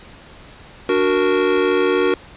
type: chord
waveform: square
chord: D augmented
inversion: none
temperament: equal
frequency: 293.7 / 370 / 466.2 Hz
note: D4 / F#4 / A#4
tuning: 0 / 0 / 0 cents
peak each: -23 / -18 / -19 dBFS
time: 0.89-2.14 s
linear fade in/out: 2 ms
effects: pink hiss -42 dBFS RMS until 2.36 s + resampled to 8000 Hz